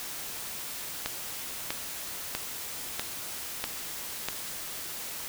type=click train; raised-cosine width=0.2 ms; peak=-12 dBFS; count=6; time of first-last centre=1.06-4.286 s; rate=1.55 Hz; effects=white hiss -38 dBFS RMS until 5.28 s